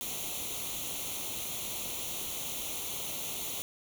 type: noise with comb filter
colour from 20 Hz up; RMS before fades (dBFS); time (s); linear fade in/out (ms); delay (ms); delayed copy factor
white; -37; 0.01-3.62; 0; 0.3; +0.8
effects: none